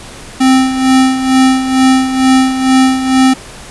square tone with tremolo, 261.6 Hz, C4, in tune, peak -5 dBFS, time 0.4-3.34 s, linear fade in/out 10 ms, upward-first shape sine, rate 2.2 Hz, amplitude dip 65%, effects pink hiss -31 dBFS RMS until 3.7 s + resampled to 24000 Hz

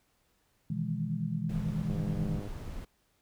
sine chord, E major seventh, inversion second, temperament equal, 123.47 / 155.56 / 164.81 / 207.7 Hz, B2 / D#3 / E3 / G#3, 0 / 0 / 0 / 0 cents, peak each -38 / -36 / -34 / -36 dBFS, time 0.7-2.4 s, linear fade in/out 5 ms
brown noise, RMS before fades -40 dBFS, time 1.49-2.85 s, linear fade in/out 5 ms
click train, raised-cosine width 2 ms, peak -30 dBFS, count 59, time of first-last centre 1.9-2.474 s, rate 101 Hz
effects pink hiss -72 dBFS RMS until 3.21 s

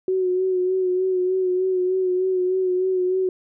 sine tone with vibrato, 370 Hz, F#4, in tune, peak -18 dBFS, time 0.08-3.29 s, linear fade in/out 2 ms, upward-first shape sine, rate 3.3 Hz, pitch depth 33 cents each way, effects none

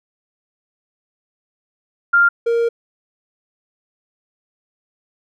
sine / triangle tone pair in turn, 1396.9 / 466.2 Hz, F6 / A#4, 0 / 0 cents, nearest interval octave + perfect fifth, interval 1900 cents, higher first, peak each -9 / -12 dBFS, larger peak first, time 2.13-2.29 / 2.46-2.69 s, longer second, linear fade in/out 10 ms, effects none

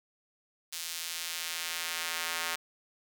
square tone with high-pass filter sweep, 83.6 Hz, E2, 25 cents sharp, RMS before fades -36 dBFS, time 0.72-2.56 s, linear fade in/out 10 ms, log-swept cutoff 4200 to 1400 Hz, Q 0.76, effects none

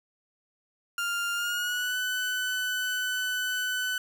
30% pulse tone with pitch glide, 1400 to 1500.5 Hz, F6 to F#6, +4 to +24 cents, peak -25 dBFS, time 0.98-3.98 s, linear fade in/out 2 ms, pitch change +120 cents, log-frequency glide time 1.34-1.97 s, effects none

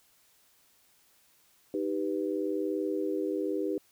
sine chord, Eb augmented, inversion none, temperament equal, 311.1 / 392 / 493.9 Hz, Eb4 / G4 / B4, 0 / 0 / 0 cents, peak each -32 / -32 / -35 dBFS, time 1.74-3.78 s, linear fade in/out 2 ms, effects white hiss -65 dBFS RMS until 3.91 s

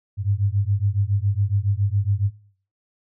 sine beating tone pair, 97.3 / 104.5 Hz, G2 / G#2, -12 / +11 cents, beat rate 7.2 Hz, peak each -21 / -22 dBFS, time 0.17-2.31 s, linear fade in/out 50 ms, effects noise-tail reverb RT60 0.5 s tail -20 dB re dry

